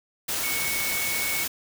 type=tone in noise; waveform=sine; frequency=2218 Hz; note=C#7; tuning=in tune; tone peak=-29 dBFS; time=0.43-1.44 s; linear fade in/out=10 ms; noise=white; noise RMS=-28 dBFS; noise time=0.28-1.48 s; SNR=-4 dB; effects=none